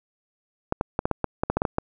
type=clicks; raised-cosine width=1 ms; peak=-8 dBFS; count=12; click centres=0.724 / 0.811 / 0.991 / 1.055 / 1.113 / 1.243 / 1.435 / 1.5 / 1.57 / 1.619 / 1.652 / 1.784 s; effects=none